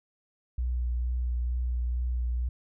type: tone with vibrato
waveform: sine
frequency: 60.9 Hz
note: B1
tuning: 24 cents flat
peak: -26 dBFS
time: 0.58-2.49 s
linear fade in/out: 5 ms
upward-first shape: sine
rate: 2.2 Hz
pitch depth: 19 cents each way
effects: none